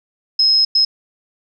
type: tone bursts at uneven times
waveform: sine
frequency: 5140 Hz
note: E8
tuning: 45 cents flat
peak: -10 dBFS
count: 2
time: 0.39-0.65 / 0.75-0.85 s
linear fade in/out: 5 ms
effects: none